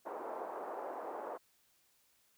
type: band-pass noise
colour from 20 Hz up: white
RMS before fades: -43 dBFS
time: 0.05-1.38 s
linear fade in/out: 20 ms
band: 360 to 950 Hz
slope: 24 dB/octave
effects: white hiss -72 dBFS RMS until 2.37 s